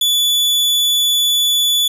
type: tone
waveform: 40% pulse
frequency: 3453 Hz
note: A7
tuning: 33 cents flat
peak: -11 dBFS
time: 0.01-1.88 s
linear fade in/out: 5 ms
effects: none